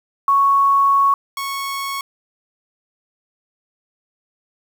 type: tone pair in turn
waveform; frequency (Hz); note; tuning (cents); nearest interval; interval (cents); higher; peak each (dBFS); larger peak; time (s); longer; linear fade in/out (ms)
sine / sawtooth; 1108.7 / 1103.9; C#6 / C#6; 0 / -8; unison; 8; first; -11 / -19; first; 0.28-1.14 / 1.37-2.01; first; 2
effects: 7-bit